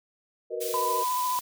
sine chord, B major seventh, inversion second, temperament equal with one note detuned, 370 / 466.2 / 490.5 / 622.3 Hz, F#4 / A#4 / B4 / D#5, 0 / 0 / -12 / 0 cents, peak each -37 / -32 / -36 / -37 dBFS, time 0.5-1.04 s, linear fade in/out 20 ms
white high-pass noise, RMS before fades -35 dBFS, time 0.6-1.41 s, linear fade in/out 20 ms, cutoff 2800 Hz, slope 12 dB/octave
sine tone with vibrato, 1000 Hz, B5, 21 cents sharp, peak -25 dBFS, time 0.74-1.39 s, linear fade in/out 0 ms, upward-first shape sine, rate 14 Hz, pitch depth 23 cents each way
effects none

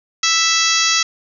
harmonic tone with a mistuned harmonic, 659.3 Hz, E5, in tune, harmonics 2 / 3 / 4 / 5 / 6 / 7 / 8 / 9 / 10, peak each -22 / -22 / -22 / -22 / -22 / -22 / -22 / -22 / -22 dBFS, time 0.23-1.03 s, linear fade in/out 5 ms, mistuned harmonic 9, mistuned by -19 cents, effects none

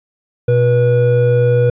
triangle tone pair together, 122.23 / 485.4 Hz, B2 / B4, -17 / -30 cents, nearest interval 2 octaves, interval 2387 cents, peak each -10 dBFS, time 0.48-1.7 s, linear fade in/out 5 ms, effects resampled to 8000 Hz

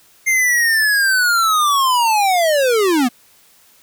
square linear sweep, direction down, 2116 to 230 Hz, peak -13 dBFS, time 0.26-3.09 s, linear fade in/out 20 ms, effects white hiss -51 dBFS RMS until 3.82 s

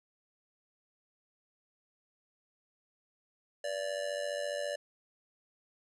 square tone with amplitude modulation, 581 Hz, D5, 19 cents flat, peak -31 dBFS, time 3.64-4.76 s, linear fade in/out 5 ms, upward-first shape sine, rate 94.7 Hz, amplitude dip 75%, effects resampled to 24000 Hz

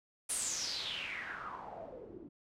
white noise with low-pass filter sweep, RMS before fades -41 dBFS, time 0.29-2.29 s, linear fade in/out 10 ms, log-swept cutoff 10000 to 280 Hz, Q 6.5, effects none

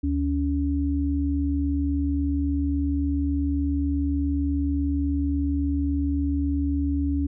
sine tone pair together, 74.6 / 281.9 Hz, D2 / C#4, +28 / +29 cents, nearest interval octave + major seventh, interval 2301 cents, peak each -24 dBFS, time 0.03-7.27 s, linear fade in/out 10 ms, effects none

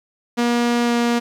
sawtooth tone with pitch glide, 238.7 to 237.3 Hz, A#3 to A#3, +41 to +31 cents, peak -12 dBFS, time 0.37-1.2 s, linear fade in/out 20 ms, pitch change -10 cents, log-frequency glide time 0.84-0.92 s, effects low-pass 7000 Hz 12 dB/octave + 8-bit

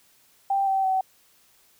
sine tone with pitch steps, 786 / 772.5 / 759.2 Hz, G5 / G5 / F#5, +4 / -26 / +44 cents, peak -20 dBFS, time 0.5-1.01 s, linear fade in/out 5 ms, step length 170 ms, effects white hiss -60 dBFS RMS until 1.79 s

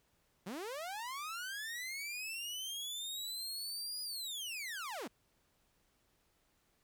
sawtooth linear two-way sweep, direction up then down, 165.7 to 4952 to 178.3 Hz, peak -37 dBFS, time 0.46-5.08 s, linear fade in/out 10 ms, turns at 4.02 s, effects pink hiss -75 dBFS RMS until 6.83 s

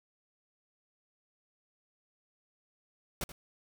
pink noise with echo, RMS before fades -35 dBFS, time 3.21-3.24 s, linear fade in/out 2 ms, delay 80 ms, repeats 1, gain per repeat -13 dB, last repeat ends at 3.32 s, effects none

